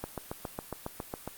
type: click train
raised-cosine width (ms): 1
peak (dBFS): -20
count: 10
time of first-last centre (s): 0.04-1.276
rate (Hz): 7.28
effects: white hiss -49 dBFS RMS until 1.37 s + Opus 32 kbps